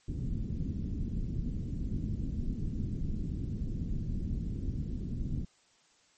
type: low-pass noise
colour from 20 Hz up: pink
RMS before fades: -34 dBFS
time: 0.08-5.45 s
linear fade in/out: 5 ms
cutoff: 260 Hz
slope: 24 dB/octave
effects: white hiss -66 dBFS RMS until 6.17 s + MP3 32 kbps